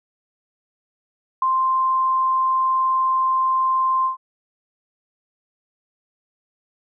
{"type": "tone with ADSR envelope", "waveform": "sine", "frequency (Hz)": 1046.5, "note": "C6", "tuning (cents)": 0, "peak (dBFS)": -13, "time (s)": [1.42, 4.17], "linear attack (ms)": 4, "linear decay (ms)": 4, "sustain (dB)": -3, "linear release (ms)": 120, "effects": []}